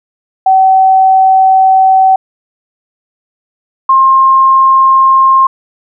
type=tone pair in turn; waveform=sine; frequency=762 / 1063.7 Hz; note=G5 / C6; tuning=-49 / +28 cents; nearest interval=tritone; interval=577 cents; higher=second; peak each=-3 dBFS; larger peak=neither; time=0.46-2.16 / 3.89-5.47 s; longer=first; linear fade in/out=5 ms; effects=none

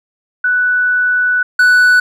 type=tone pair in turn; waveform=sine / triangle; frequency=1485 / 1485 Hz; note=F#6 / F#6; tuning=+6 / +6 cents; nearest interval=unison; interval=0 cents; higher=neither; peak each=-10 / -4 dBFS; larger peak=second; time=0.44-1.43 / 1.59-2 s; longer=first; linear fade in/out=5 ms; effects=none

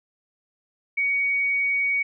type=tone; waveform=sine; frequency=2245 Hz; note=C#7; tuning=21 cents sharp; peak=-20 dBFS; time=0.97-2.03 s; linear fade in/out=10 ms; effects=none

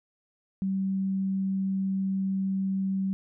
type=tone; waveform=sine; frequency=192.4 Hz; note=G3; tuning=32 cents flat; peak=-25 dBFS; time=0.62-3.13 s; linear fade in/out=0 ms; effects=none

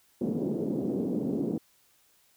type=band-pass noise; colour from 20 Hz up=pink; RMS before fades=-30 dBFS; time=0.21-1.58 s; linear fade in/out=5 ms; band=190 to 410 Hz; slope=24 dB/octave; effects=white hiss -65 dBFS RMS until 2.36 s

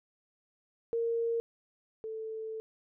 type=tone pair in turn; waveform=sine; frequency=462.6 / 441.3 Hz; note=A#4 / A4; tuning=-13 / +5 cents; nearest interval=minor second; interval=82 cents; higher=first; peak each=-28 / -36 dBFS; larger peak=first; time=0.93-1.4 / 2.04-2.6 s; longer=second; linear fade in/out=0 ms; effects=none

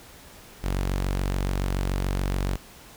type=tone; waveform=sawtooth; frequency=47 Hz; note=F#1; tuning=28 cents sharp; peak=-20 dBFS; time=0.63-2.57 s; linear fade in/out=20 ms; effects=pink hiss -48 dBFS RMS until 2.96 s

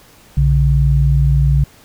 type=tone pair together; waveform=sine; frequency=60.4 / 141.11 Hz; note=B1 / C#3; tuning=-38 / +31 cents; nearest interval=octave + minor third; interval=1469 cents; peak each=-12 dBFS; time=0.37-1.64 s; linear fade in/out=5 ms; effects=pink hiss -46 dBFS RMS until 1.84 s

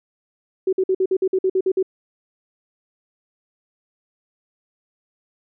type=tone bursts; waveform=sine; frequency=377 Hz; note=F#4; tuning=32 cents sharp; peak=-15 dBFS; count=11; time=0.67-1.828 s; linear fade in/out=5 ms; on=58 ms; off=52 ms; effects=none

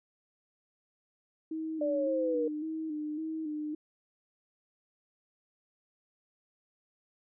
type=tone with vibrato; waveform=sine; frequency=310 Hz; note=D#4; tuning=6 cents flat; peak=-33 dBFS; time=1.51-3.75 s; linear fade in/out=5 ms; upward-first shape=square; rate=1.8 Hz; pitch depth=44 cents each way
type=linear sweep; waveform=sine; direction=down; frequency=592 to 466.2 Hz; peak=-28 dBFS; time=1.81-2.48 s; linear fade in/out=5 ms
effects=none

